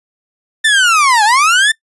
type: linear two-way sweep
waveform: 30% pulse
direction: down then up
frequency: 1805 to 810 to 1805 Hz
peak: -5 dBFS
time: 0.64-1.72 s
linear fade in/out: 10 ms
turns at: 1.24 s
effects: noise-tail reverb RT60 0.1 s tail -22 dB re dry + resampled to 24000 Hz